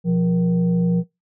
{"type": "tone with frequency modulation", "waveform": "sine", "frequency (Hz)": 174.61, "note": "F3", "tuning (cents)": 0, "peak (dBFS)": -15, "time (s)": [0.04, 1.04], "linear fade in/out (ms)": 50, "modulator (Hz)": 297, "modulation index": 0.48, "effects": ["noise-tail reverb RT60 0.2 s tail -22 dB re dry"]}